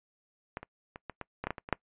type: clicks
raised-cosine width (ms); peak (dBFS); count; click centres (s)
0.5; -20 / -27 / -27 / -23 / -22 / -20 / -16 / -17 / -25 / -26 / -10; 11; 0.571 / 0.63 / 0.959 / 1.097 / 1.213 / 1.44 / 1.47 / 1.506 / 1.582 / 1.689 / 1.727
effects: noise-tail reverb RT60 0.1 s tail -24 dB re dry + resampled to 8000 Hz